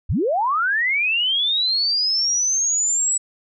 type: linear sweep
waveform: sine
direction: up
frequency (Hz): 41.21 to 7890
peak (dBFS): -17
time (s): 0.09-3.18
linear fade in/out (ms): 10
effects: none